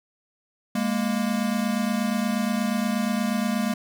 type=tone pair together; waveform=square; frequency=204.7 / 233.1 Hz; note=G#3 / A#3; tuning=-25 / 0 cents; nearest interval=major second; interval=225 cents; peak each=-26 dBFS; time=0.75-3.74 s; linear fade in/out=5 ms; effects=none